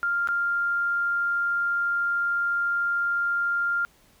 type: tone with dropouts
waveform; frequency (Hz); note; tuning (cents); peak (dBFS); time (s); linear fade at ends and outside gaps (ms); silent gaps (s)
sine; 1396.9; F6; 0; -22; 0.03-3.85; 0; 0.274-0.287
effects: pink hiss -59 dBFS RMS until 4.2 s